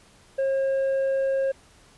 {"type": "tone with tanh clipping", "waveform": "sine", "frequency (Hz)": 539, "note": "C#5", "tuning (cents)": -49, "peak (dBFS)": -22, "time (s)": [0.38, 1.52], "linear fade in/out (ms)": 10, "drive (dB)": 4, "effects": ["pink hiss -55 dBFS RMS until 1.97 s", "resampled to 24000 Hz"]}